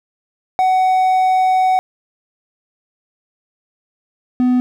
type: tone pair in turn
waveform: triangle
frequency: 748 / 250.2 Hz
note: F#5 / B3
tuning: +19 / +23 cents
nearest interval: octave + perfect fifth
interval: 1896 cents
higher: first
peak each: -9 dBFS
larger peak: neither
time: 0.59-1.79 / 4.4-4.6 s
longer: first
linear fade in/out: 0 ms
effects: none